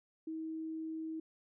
sine tone, 319.6 Hz, D#4, 47 cents sharp, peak -38 dBFS, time 0.27-1.2 s, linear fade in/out 5 ms, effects none

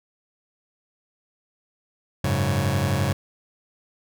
sawtooth chord, F# suspended second, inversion none, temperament just, 92.5 / 104.06 / 138.75 Hz, F#2 / G#2 / C#3, 0 / +4 / +2 cents, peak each -21 / -21 / -20 dBFS, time 2.24-3.13 s, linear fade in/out 5 ms, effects none

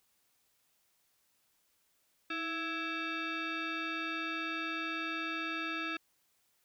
sine tone with frequency modulation, 671 Hz, E5, 31 cents sharp, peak -34 dBFS, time 2.3-5.97 s, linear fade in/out 5 ms, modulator 992 Hz, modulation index 2.7, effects white hiss -74 dBFS RMS until 6.64 s

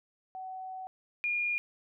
sine tone pair in turn, 752 / 2423 Hz, F#5 / D#7, +28 / -47 cents, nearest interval octave + minor sixth, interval 2025 cents, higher second, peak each -38 / -28 dBFS, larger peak second, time 0.35-0.87 / 1.24-1.58 s, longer first, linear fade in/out 0 ms, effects none

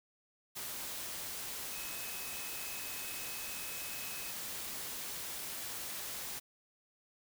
sine tone in noise, 2560 Hz, D#7, 49 cents sharp, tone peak -49 dBFS, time 1.71-4.32 s, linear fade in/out 20 ms, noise white, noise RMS -42 dBFS, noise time 0.55-6.4 s, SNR -10 dB, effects none

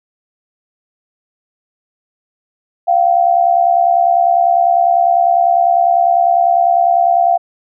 sine tone pair together, 694 / 764 Hz, F5 / G5, -11 / -45 cents, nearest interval major second, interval 166 cents, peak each -10 / -13 dBFS, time 2.87-7.38 s, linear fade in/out 20 ms, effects none

